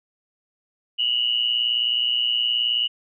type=tone pair together; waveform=sine; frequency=2856 / 2975 Hz; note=F7 / F#7; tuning=+38 / +9 cents; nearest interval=minor second; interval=71 cents; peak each=-22 dBFS; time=0.98-2.88 s; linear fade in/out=20 ms; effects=none